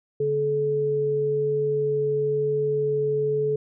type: tone pair together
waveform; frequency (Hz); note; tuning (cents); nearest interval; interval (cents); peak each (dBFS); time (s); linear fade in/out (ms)
sine; 143.03 / 430.1; D3 / A4; -45 / -39; octave + perfect fifth; 1906; -30 / -21; 0.2-3.56; 5
effects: none